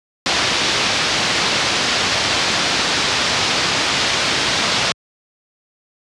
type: low-pass noise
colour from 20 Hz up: white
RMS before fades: -18 dBFS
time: 0.26-4.92 s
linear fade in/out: 0 ms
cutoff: 5200 Hz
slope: 24 dB/octave
effects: high-pass 80 Hz 12 dB/octave + resampled to 24000 Hz